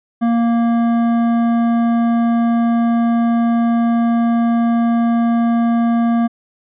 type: tone with hard clipping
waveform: sine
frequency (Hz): 233.1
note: A#3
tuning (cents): 0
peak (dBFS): -14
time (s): 0.21-6.28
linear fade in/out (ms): 20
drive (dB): 11
effects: resampled to 8000 Hz

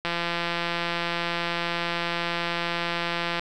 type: click train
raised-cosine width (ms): 0.3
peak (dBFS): -11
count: 573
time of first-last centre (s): 0.05-3.395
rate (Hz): 171
effects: none

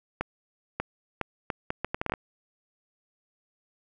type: accelerating click train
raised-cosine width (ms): 0.5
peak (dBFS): -13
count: 12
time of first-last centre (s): 0.21-2.138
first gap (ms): 590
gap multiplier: 0.7
effects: none

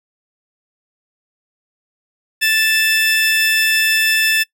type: tone pair together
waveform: 30% pulse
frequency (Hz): 1760 / 2637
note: A6 / E7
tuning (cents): 0 / 0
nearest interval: perfect fifth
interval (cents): 700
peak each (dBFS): -13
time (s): 2.41-4.44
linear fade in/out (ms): 20
effects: noise-tail reverb RT60 0.1 s tail -22 dB re dry

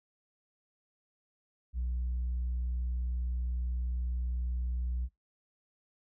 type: tone with tanh clipping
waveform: sine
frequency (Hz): 61.2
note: B1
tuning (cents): -15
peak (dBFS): -31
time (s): 1.73-5.09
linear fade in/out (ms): 50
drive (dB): 1
effects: noise-tail reverb RT60 0.2 s tail -24 dB re dry

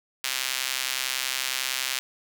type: tone with high-pass filter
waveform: sawtooth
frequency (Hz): 130.81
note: C3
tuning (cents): 0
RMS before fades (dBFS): -29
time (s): 0.24-1.99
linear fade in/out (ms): 0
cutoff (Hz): 2600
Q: 0.87
effects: none

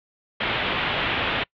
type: low-pass noise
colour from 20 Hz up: white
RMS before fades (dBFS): -25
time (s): 0.4-1.44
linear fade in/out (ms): 10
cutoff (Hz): 3400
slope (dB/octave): 48
effects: noise-tail reverb RT60 0.1 s tail -26 dB re dry

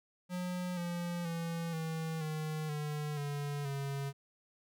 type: tone with pitch steps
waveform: square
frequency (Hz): 180 / 173.47 / 167.17 / 161.1 / 155.26 / 149.62 / 144.19 / 138.96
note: F#3 / F3 / E3 / E3 / D#3 / D3 / D3 / C#3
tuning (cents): -47 / -11 / +25 / -39 / -3 / +33 / -31 / +5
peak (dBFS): -36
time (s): 0.29-4.13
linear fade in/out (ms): 50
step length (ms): 480
effects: none

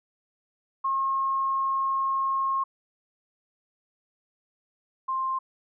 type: tone pair in turn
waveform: sine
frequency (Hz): 1078 / 1054.6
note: C#6 / C6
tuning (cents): -49 / +13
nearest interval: unison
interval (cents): 38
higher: first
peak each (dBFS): -23 / -25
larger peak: first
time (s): 0.84-2.64 / 5.08-5.39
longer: first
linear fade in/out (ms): 10
effects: none

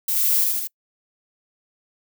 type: noise with echo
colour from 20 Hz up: violet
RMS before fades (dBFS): -22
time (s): 0.08-0.44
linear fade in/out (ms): 5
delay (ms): 78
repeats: 3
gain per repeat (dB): -2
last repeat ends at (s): 0.674
effects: noise-tail reverb RT60 0.1 s tail -26 dB re dry

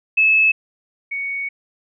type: tone pair in turn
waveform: sine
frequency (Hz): 2600 / 2229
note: E7 / C#7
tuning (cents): -24 / +9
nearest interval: minor third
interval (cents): 267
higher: first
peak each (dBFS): -11 / -22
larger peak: first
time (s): 0.17-0.52 / 1.11-1.49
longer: second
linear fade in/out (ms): 10
effects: none

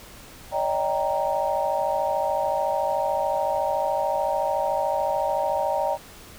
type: chord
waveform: sine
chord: Eb dominant seventh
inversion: third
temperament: equal with one note detuned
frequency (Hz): 568.6 / 622.3 / 784 / 932.3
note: Db5 / Eb5 / G5 / Bb5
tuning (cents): +44 / 0 / 0 / 0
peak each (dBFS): -27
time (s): 0.51-5.98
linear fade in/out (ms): 50
effects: pink hiss -45 dBFS RMS until 6.38 s

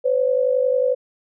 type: tone pair together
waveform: sine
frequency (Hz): 507.9 / 559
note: B4 / C#5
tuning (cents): +48 / +14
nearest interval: major second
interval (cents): 166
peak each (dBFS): -17 / -21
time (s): 0.04-0.95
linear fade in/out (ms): 20
effects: none

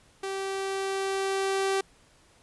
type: tone with level ramp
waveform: sawtooth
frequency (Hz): 388.1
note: G4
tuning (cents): -17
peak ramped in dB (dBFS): -27 to -20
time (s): 0.23-1.81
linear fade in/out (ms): 5
effects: pink hiss -60 dBFS RMS until 2.42 s + resampled to 24000 Hz

